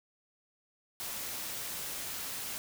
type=noise; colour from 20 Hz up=white; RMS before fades=-39 dBFS; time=1-2.58 s; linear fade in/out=0 ms; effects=none